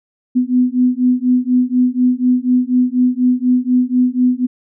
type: beating tone pair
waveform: sine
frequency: 248.3 / 252.4 Hz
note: B3 / B3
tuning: +9 / +38 cents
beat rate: 4.1 Hz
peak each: -14 dBFS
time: 0.35-4.47 s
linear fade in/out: 20 ms
effects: none